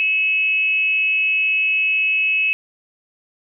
sine tone with frequency modulation, 2582 Hz, E7, 37 cents flat, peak -15 dBFS, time 0-2.53 s, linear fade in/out 0 ms, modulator 360 Hz, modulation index 0.27, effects none

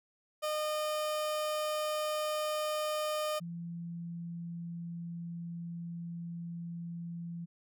30% pulse / sine tone pair in turn, 610 / 170.04 Hz, D#5 / F3, -34 / -46 cents, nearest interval octave + minor seventh, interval 2212 cents, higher first, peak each -29 / -38 dBFS, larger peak first, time 0.42-3.4 / 3.4-7.46 s, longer second, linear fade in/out 20 ms, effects none

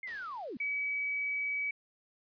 sine linear sweep, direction down, 2160 to 202.6 Hz, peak -38 dBFS, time 0.03-0.57 s, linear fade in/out 2 ms
white noise with exponential decay, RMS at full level -47 dBFS, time 0.07-1.13 s, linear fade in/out 5 ms, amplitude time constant 230 ms
sine tone, 2279 Hz, C#7, 47 cents sharp, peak -31 dBFS, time 0.6-1.71 s, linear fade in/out 5 ms
effects resampled to 11025 Hz

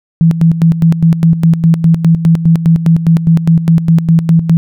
sine tone with tremolo, 164.81 Hz, E3, in tune, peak -3 dBFS, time 0.21-4.57 s, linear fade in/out 0 ms, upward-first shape square, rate 4.9 Hz, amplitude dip 70%, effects none

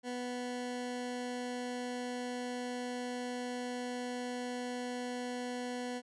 20% pulse tone, 246.9 Hz, B3, in tune, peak -32 dBFS, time 0.03-6.02 s, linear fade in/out 50 ms, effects resampled to 22050 Hz

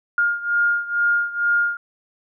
sine beating tone pair, 1414 / 1416.2 Hz, F6 / F6, +21 / +24 cents, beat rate 2.2 Hz, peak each -19 / -22 dBFS, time 0.18-1.77 s, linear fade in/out 2 ms, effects none

